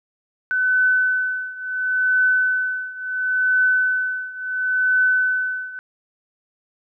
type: tone with tremolo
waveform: sine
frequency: 1509 Hz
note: F#6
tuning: 34 cents sharp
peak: -13 dBFS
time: 0.51-5.79 s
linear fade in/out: 0 ms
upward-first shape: triangle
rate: 0.72 Hz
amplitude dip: 90%
effects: none